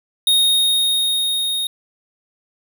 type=tone with level ramp; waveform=square; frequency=3719 Hz; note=A#7; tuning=5 cents flat; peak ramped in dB=-12 to -20 dBFS; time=0.27-1.67 s; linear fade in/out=2 ms; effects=none